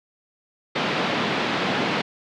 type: band-pass noise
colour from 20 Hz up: pink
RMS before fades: -24 dBFS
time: 0.75-2.02 s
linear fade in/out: 10 ms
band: 160 to 3900 Hz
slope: 24 dB/octave
effects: none